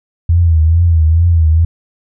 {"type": "tone with vibrato", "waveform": "sine", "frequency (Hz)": 82.41, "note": "E2", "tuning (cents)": 0, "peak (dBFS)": -6, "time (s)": [0.29, 1.65], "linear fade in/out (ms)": 5, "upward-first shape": "triangle", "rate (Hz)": 2.3, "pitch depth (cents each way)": 99, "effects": []}